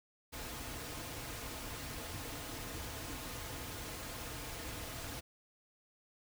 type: noise with comb filter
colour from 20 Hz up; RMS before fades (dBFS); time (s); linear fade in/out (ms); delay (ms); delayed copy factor
pink; -44; 0.32-5.21; 20; 5.2; -0.5
effects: none